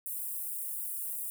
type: high-pass noise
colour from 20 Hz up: white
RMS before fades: -37 dBFS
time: 0.06-1.3 s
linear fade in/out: 0 ms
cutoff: 8800 Hz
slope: 48 dB/octave
effects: none